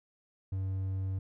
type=tone; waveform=triangle; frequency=95.4 Hz; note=G2; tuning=47 cents flat; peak=-29 dBFS; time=0.52-1.19 s; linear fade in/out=5 ms; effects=none